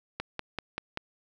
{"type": "click train", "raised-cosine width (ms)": 0.3, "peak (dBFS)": -16, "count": 5, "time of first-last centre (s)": [0.2, 0.974], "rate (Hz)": 5.17, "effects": []}